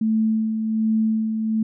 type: tone with tremolo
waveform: sine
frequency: 220 Hz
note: A3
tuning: in tune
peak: -16 dBFS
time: 0.01-1.63 s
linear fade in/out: 5 ms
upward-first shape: sine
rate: 1.3 Hz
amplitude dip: 45%
effects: none